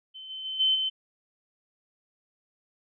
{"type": "tone with level steps", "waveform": "sine", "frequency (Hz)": 3070, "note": "G7", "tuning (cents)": -37, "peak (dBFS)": [-40, -35, -31, -20, -25], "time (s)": [0.14, 0.9], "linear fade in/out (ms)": 20, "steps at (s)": [0.29, 0.44, 0.59, 0.74], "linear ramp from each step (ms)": 20, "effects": []}